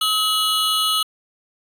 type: tone cluster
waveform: square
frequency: 1277 / 2943 / 3370 / 4172 Hz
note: D#6 / F#7 / G#7 / C8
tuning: +45 / -10 / +25 / -6 cents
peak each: -23 / -21 / -26 / -27 dBFS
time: 0.01-1.03 s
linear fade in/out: 5 ms
effects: resampled to 32000 Hz